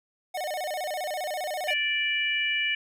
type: tone with vibrato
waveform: square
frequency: 667 Hz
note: E5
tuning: 20 cents sharp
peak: -30 dBFS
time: 0.34-1.74 s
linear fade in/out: 10 ms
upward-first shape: square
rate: 15 Hz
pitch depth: 170 cents each way
type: harmonic tone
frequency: 586 Hz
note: D5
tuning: 4 cents flat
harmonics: 3 / 4 / 5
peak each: -30 / -27 / -29 dBFS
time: 1.68-2.75 s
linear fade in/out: 5 ms
effects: none